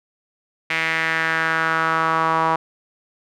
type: tone with band-pass filter sweep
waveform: sawtooth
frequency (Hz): 161.9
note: E3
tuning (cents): -31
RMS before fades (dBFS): -20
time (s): 0.7-2.56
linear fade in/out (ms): 5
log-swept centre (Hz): 2200 to 1000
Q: 3.5
effects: none